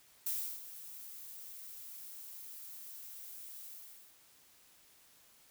violet noise with ADSR envelope, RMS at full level -35 dBFS, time 0.26-4.18 s, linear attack 7 ms, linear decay 330 ms, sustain -14 dB, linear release 500 ms, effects white hiss -64 dBFS RMS until 5.5 s

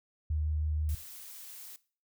sine tone with vibrato, 76.6 Hz, D#2, 27 cents flat, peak -28 dBFS, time 0.3-0.95 s, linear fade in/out 5 ms, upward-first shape triangle, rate 6.2 Hz, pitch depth 13 cents each way
blue noise, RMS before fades -47 dBFS, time 0.89-1.76 s, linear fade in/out 0 ms
effects noise-tail reverb RT60 0.4 s tail -19 dB re dry

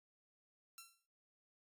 5% pulse tone with exponential decay, 1354 Hz, E6, 46 cents sharp, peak -38 dBFS, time 0.78-1.06 s, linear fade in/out 1 ms, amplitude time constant 59 ms, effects noise-tail reverb RT60 0.4 s tail -17 dB re dry + AAC 64 kbps

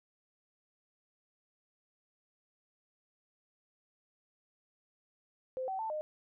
sine tone with pitch steps, 517 / 764 / 885 / 612 Hz, C5 / G5 / A5 / D#5, -21 / -45 / +10 / -29 cents, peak -34 dBFS, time 5.57-6.01 s, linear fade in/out 0 ms, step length 110 ms, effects none

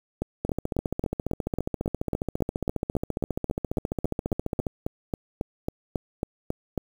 two click trains, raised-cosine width 2 ms, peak -13 / -13 dBFS, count 63 / 25, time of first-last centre 0.45-4.668 / 0.22-6.777 s, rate 14.7 / 3.66 Hz, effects 7-bit

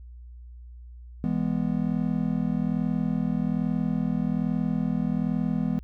triangle chord, E major, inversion none, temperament just, 164.81 / 206 / 247.2 Hz, E3 / G#3 / B3, 0 / -14 / +2 cents, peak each -26 dBFS, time 1.24-5.79 s, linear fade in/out 0 ms, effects added 60 Hz sine -41 dBFS peak until 5.83 s

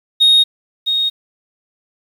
sine tone with echo, 3729 Hz, A#7, in tune, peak -5 dBFS, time 0.2-0.44 s, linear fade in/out 20 ms, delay 660 ms, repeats 1, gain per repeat -8 dB, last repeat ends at 1.1 s, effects tanh soft clip ceiling -5 dBFS + 7-bit

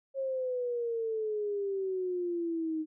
sine exponential sweep, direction down, 544 to 310.1 Hz, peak -30 dBFS, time 0.14-2.86 s, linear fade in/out 50 ms, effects none

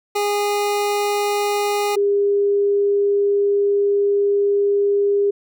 25% pulse / sine tone pair in turn, 410.7 / 403.9 Hz, G#4 / G#4, -19 / -48 cents, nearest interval unison, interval 29 cents, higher first, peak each -14 dBFS, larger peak neither, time 0.15-1.96 / 1.96-5.31 s, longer second, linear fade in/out 10 ms, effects none

